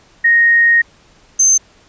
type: tone pair in turn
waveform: sine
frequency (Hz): 1864.7 / 6257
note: A#6 / G8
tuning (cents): 0 / -4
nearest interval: octave + major sixth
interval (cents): 2096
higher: second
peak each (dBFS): -7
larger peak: neither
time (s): 0.24-0.82 / 1.39-1.58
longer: first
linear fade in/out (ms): 10
effects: pink hiss -49 dBFS RMS until 1.88 s + resampled to 16000 Hz